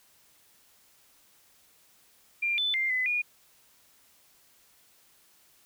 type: tone with pitch steps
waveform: sine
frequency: 2387 / 3506 / 2098 / 2017 / 2441 Hz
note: D7 / A7 / C7 / B6 / D#7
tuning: +28 / -7 / +4 / +36 / -34 cents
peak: -25 dBFS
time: 2.42-3.22 s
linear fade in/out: 10 ms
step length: 160 ms
effects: white hiss -62 dBFS RMS until 5.65 s